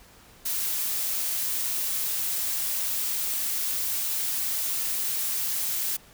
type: noise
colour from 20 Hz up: blue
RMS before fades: -28 dBFS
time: 0.45-5.97 s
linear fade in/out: 10 ms
effects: pink hiss -53 dBFS RMS until 6.13 s